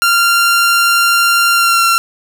sawtooth tone with pitch glide, 1386 to 1365.3 Hz, F6 to F6, -14 to -40 cents, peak -5 dBFS, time 0.02-1.98 s, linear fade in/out 0 ms, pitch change -26 cents, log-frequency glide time 1.53-1.84 s, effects 7-bit

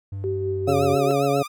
triangle tone with pitch glide, 98 to 95.21 Hz, G2 to G2, 0 to -50 cents, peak -26 dBFS, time 0.12-0.95 s, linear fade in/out 5 ms, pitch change -50 cents, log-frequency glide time 0.3-0.67 s
sine tone with tremolo, 383.6 Hz, G4, 37 cents flat, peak -22 dBFS, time 0.24-1.11 s, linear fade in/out 0 ms, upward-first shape triangle, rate 4.9 Hz, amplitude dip 35%
sawtooth tone with vibrato, 1253 Hz, D#6, 12 cents sharp, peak -27 dBFS, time 0.67-1.48 s, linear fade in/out 20 ms, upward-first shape triangle, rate 7.4 Hz, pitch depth 130 cents each way
harmonic tone, 140.1 Hz, C#3, 19 cents sharp, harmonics 1 / 2 / 3 / 4 / 5, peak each -26 / -26 / -23 / -24 / -24 dBFS, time 0.67-1.43 s, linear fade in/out 10 ms
effects none

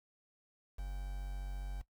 triangle tone with quantisation, 47.34 Hz, F#1, 40 cents sharp, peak -36 dBFS, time 0.78-1.82 s, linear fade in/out 10 ms, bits 9, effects noise-tail reverb RT60 0.1 s tail -17 dB re dry

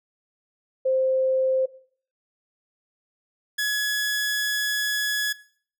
sine / sawtooth tone pair in turn, 523.3 / 1687.5 Hz, C5 / G#6, 0 / +27 cents, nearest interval octave + minor sixth, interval 2027 cents, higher second, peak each -19 dBFS, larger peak neither, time 0.85-1.66 / 3.58-5.33 s, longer second, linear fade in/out 10 ms, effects noise-tail reverb RT60 0.5 s tail -18 dB re dry

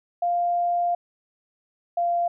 sine tone pair in turn, 698.5 / 692.5 Hz, F5 / F5, 0 / -15 cents, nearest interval unison, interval 15 cents, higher first, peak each -20 dBFS, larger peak neither, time 0.22-0.95 / 1.97-2.28 s, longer first, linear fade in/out 5 ms, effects none

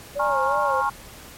sine tone with vibrato, 558 Hz, C#5, 11 cents sharp, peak -24 dBFS, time 0.15-0.82 s, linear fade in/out 20 ms, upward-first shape sine, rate 2.8 Hz, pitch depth 110 cents each way
sine chord, Bb minor seventh, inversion third, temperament equal with one note detuned, 830.6 / 932.3 / 1088.4 / 1396.9 Hz, Ab5 / Bb5 / Db6 / F6, 0 / 0 / -32 / 0 cents, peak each -25 / -28 / -23 / -28 dBFS, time 0.19-0.9 s, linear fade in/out 10 ms
effects pink hiss -43 dBFS RMS until 1.37 s + MP3 64 kbps

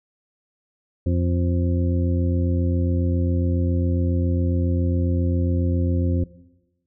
harmonic tone, 87.31 Hz, F2, in tune, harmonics 1 / 2 / 3 / 4 / 6, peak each -19 / -27 / -26 / -31 / -33 dBFS, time 1.06-6.24 s, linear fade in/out 5 ms, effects noise-tail reverb RT60 1.0 s tail -18 dB re dry

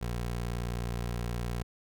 20% pulse tone, 59.2 Hz, A#1, 27 cents sharp, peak -27 dBFS, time 0.01-1.63 s, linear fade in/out 10 ms, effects none

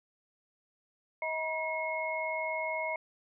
sine tone cluster, 635 / 959 / 2166 Hz, D#5 / A#5 / C#7, +35 / +49 / -41 cents, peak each -35 / -37 / -35 dBFS, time 1.22-2.96 s, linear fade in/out 2 ms, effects none

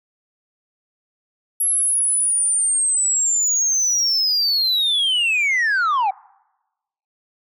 sine linear sweep, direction down, 11280 to 740 Hz, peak -13 dBFS, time 1.6-6.11 s, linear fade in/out 10 ms, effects noise-tail reverb RT60 1.0 s tail -26 dB re dry + tanh soft clip ceiling -15 dBFS

